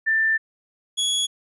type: tone pair in turn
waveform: sine / sawtooth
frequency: 1779 / 3358 Hz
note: A6 / G#7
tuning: +19 / +18 cents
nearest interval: major seventh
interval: 1099 cents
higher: second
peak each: -17 dBFS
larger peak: neither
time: 0.06-0.38 / 0.97-1.27 s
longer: first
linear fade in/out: 20 ms
effects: resampled to 24000 Hz